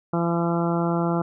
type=harmonic tone; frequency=169.8 Hz; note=F3; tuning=48 cents flat; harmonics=1 / 2 / 3 / 4 / 5 / 6 / 7 / 8; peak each=-23 / -26 / -31 / -30 / -32 / -35 / -35 / -34 dBFS; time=0.13-1.22 s; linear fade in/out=5 ms; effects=none